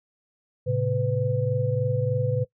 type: tone cluster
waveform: sine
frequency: 111.9 / 135.2 / 502 Hz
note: A2 / C#3 / B4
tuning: +30 / -43 / +28 cents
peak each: -26 dBFS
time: 0.66-2.45 s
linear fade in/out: 20 ms
effects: noise-tail reverb RT60 0.1 s tail -19 dB re dry